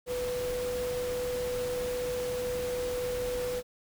sine tone in noise, 495.5 Hz, B4, 6 cents sharp, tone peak -30 dBFS, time 0.06-3.63 s, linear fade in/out 50 ms, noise pink, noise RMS -40 dBFS, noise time 0.06-3.63 s, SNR +7 dB, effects none

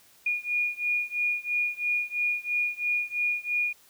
sine beating tone pair, 2438 / 2441 Hz, D#7 / D#7, -36 / -34 cents, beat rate 3 Hz, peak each -28 / -29 dBFS, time 0.26-3.73 s, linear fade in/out 5 ms, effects white hiss -58 dBFS RMS until 3.89 s

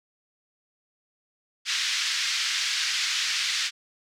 white band-pass noise, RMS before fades -27 dBFS, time 1.65-3.71 s, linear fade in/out 50 ms, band 1600 to 5600 Hz, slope 24 dB/octave, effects none

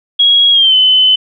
sine tone with pitch glide, 3309 to 3034 Hz, G#7 to F#7, -7 to +43 cents, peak -5 dBFS, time 0.19-1.16 s, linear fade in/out 10 ms, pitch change -150 cents, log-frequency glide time 0.52-0.75 s, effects none

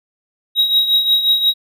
triangle tone with tremolo, 3816 Hz, A#7, 40 cents sharp, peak -7 dBFS, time 0.55-1.54 s, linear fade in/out 50 ms, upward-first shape triangle, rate 5.6 Hz, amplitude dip 70%, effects none

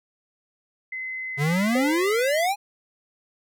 sine tone with pitch glide, 2046 to 2025 Hz, C7 to B6, -39 to +43 cents, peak -29 dBFS, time 0.92-2.46 s, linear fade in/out 5 ms, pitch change -18 cents, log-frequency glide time 1.3-1.46 s
square exponential sweep, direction up, 136.7 to 838 Hz, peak -21 dBFS, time 1.37-2.56 s, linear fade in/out 50 ms
sine tone with exponential decay, 523.3 Hz, C5, in tune, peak -22 dBFS, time 1.75-2.44 s, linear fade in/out 5 ms, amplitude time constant 150 ms
effects none

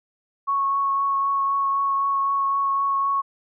sine tone with vibrato, 1104 Hz, C#6, 7 cents flat, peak -19 dBFS, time 0.47-3.22 s, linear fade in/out 20 ms, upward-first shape triangle, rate 3.9 Hz, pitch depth 12 cents each way, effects none

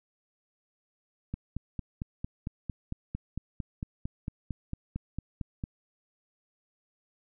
click train, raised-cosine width 5 ms, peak -21 dBFS, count 20, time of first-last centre 1.34-5.639 s, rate 4.42 Hz, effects none

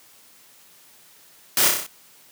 white noise with echo, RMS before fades -19 dBFS, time 1.57-1.68 s, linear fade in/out 2 ms, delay 31 ms, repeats 6, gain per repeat -3 dB, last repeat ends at 1.866 s, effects white hiss -52 dBFS RMS until 2.31 s + high-pass 100 Hz 12 dB/octave

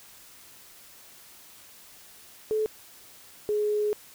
sine tone pair in turn, 432.6 / 419.8 Hz, A4 / G#4, -29 / +19 cents, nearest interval minor second, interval 52 cents, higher first, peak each -23 dBFS, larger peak neither, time 2.51-2.66 / 3.49-3.93 s, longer second, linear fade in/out 0 ms, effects white hiss -51 dBFS RMS until 4.14 s

